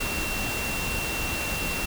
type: tone in noise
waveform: sine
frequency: 2725 Hz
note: F7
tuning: 43 cents flat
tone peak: -31 dBFS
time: 0-1.86 s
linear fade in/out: 10 ms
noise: pink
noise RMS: -30 dBFS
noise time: 0-1.86 s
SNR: -4 dB
effects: none